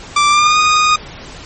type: tone with pitch glide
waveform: sawtooth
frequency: 1174 to 1235.9 Hz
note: D6 to D#6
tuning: -1 to -12 cents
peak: -5 dBFS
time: 0.16-0.96 s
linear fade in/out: 5 ms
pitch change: +89 cents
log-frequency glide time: 0.29-0.58 s
effects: pink hiss -33 dBFS RMS until 1.45 s + MP3 32 kbps